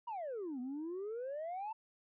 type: exponential two-way sweep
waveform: sine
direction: down then up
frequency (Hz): 987.8 to 242.3 to 906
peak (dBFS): -37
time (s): 0.07-1.73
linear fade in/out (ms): 10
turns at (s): 0.6
effects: tanh soft clip ceiling -37 dBFS